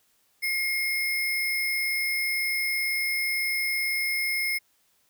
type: tone with sample-and-hold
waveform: sine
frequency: 2139 Hz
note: C7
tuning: 38 cents sharp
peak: -24 dBFS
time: 0.42-4.59 s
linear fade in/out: 20 ms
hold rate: 7350 Hz
effects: white hiss -67 dBFS RMS until 5.09 s

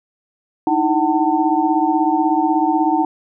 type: tone cluster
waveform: sine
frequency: 307.4 / 323.7 / 755 / 896 Hz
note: D#4 / E4 / F#5 / A5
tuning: -21 / -31 / +35 / +31 cents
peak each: -19 dBFS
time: 0.67-3.05 s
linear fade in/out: 2 ms
effects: none

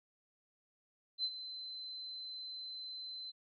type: tone with ADSR envelope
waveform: sine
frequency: 4061 Hz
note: B7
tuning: 48 cents sharp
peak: -31 dBFS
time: 1.18-3.32 s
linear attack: 60 ms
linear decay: 55 ms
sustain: -12 dB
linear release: 26 ms
effects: none

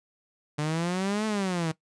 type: exponential two-way sweep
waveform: sawtooth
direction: up then down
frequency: 146.83 to 220 to 156.2 Hz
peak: -22 dBFS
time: 0.58-1.72 s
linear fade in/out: 10 ms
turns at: 1.26 s
effects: noise-tail reverb RT60 0.1 s tail -18 dB re dry + resampled to 22050 Hz

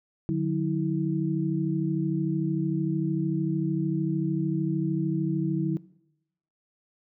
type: tone cluster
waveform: sine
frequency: 149.7 / 183 / 324.1 Hz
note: D3 / F#3 / E4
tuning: +33 / -19 / -29 cents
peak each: -28 dBFS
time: 0.29-5.77 s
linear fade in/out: 0 ms
effects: noise-tail reverb RT60 0.8 s tail -20 dB re dry

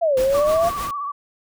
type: exponential two-way sweep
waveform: sine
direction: down then up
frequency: 698.5 to 509 to 698.5 Hz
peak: -15 dBFS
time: 0.01-0.7 s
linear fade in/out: 20 ms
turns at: 0.18 s
type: noise with tremolo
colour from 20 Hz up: pink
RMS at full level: -30 dBFS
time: 0.17-0.91 s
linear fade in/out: 2 ms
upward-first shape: sine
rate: 6.5 Hz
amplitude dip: 55%
type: tone with vibrato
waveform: sine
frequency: 1143 Hz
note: D6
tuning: 47 cents flat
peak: -24 dBFS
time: 0.34-1.12 s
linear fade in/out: 10 ms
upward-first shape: sine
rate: 15 Hz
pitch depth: 51 cents each way
effects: none

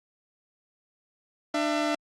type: tone pair together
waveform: sawtooth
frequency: 299 / 671.2 Hz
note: D4 / E5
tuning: +31 / +31 cents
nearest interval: octave + major second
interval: 1400 cents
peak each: -23 / -24 dBFS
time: 1.54-1.95 s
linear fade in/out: 5 ms
effects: low-pass 6000 Hz 12 dB/octave + Opus 48 kbps

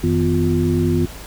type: tone cluster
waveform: sine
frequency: 90.6 / 159.4 / 248.9 / 350.3 Hz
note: F#2 / D#3 / B3 / F4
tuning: -36 / +42 / +14 / +5 cents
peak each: -20 dBFS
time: 0.03-1.06 s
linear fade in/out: 10 ms
effects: added 50 Hz sine -35 dBFS peak until 1.26 s + pink hiss -37 dBFS RMS until 1.26 s

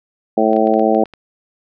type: harmonic tone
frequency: 110 Hz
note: A2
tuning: in tune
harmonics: 2 / 3 / 4 / 5 / 6 / 7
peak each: -18 / -18 / -18 / -18 / -18 / -18 dBFS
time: 0.37-1.04 s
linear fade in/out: 5 ms
type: clicks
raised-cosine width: 0.3 ms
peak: -22 dBFS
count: 8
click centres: 0.532 / 0.565 / 0.672 / 0.739 / 0.795 / 0.948 / 1.057 / 1.137 s
effects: none

